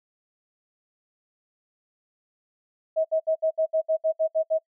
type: tone bursts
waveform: sine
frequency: 638 Hz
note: D#5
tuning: 43 cents sharp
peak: -19 dBFS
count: 11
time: 2.96-4.587 s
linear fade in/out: 20 ms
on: 87 ms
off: 67 ms
effects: noise-tail reverb RT60 0.1 s tail -24 dB re dry